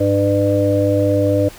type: harmonic tone with a mistuned harmonic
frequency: 99.9 Hz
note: G2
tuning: 33 cents sharp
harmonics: 1 / 3 / 5 / 6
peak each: -18 / -18 / -18 / -18 dBFS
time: 0-1.49 s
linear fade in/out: 10 ms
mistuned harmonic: 1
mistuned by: +36 cents
effects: pink hiss -39 dBFS RMS until 1.58 s